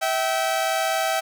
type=tone pair together; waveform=sawtooth; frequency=650 / 771.1 Hz; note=E5 / G5; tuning=-24 / -29 cents; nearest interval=minor third; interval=295 cents; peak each=-20 dBFS; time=0.01-1.21 s; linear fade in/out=20 ms; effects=none